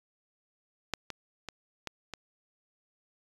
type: clicks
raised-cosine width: 0.2 ms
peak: -12 / -20 / -21 / -18 / -21 dBFS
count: 5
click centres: 0.937 / 1.103 / 1.487 / 1.873 / 2.137 s
effects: resampled to 24000 Hz